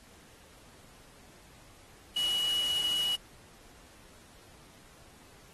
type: tone in noise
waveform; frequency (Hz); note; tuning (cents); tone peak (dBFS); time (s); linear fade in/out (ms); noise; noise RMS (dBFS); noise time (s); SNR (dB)
sine; 2923; F#7; -22; -27; 2.16-3.16; 10; white; -40; 2.16-3.16; +10
effects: pink hiss -57 dBFS RMS until 5.53 s + AAC 32 kbps